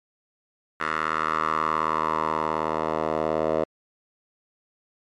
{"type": "tone with band-pass filter sweep", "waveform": "10% pulse", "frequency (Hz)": 78.7, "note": "D#2", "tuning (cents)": 20, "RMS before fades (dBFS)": -25, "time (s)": [0.8, 3.64], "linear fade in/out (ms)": 5, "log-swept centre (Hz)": [1500, 630], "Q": 3.7, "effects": ["MP3 64 kbps"]}